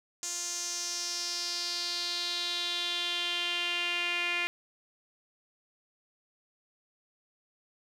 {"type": "tone with band-pass filter sweep", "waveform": "sawtooth", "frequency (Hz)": 349.2, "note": "F4", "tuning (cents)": 0, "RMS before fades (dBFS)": -33, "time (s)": [0.23, 4.47], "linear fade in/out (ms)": 0, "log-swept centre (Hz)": [6800, 2400], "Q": 4.2, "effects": []}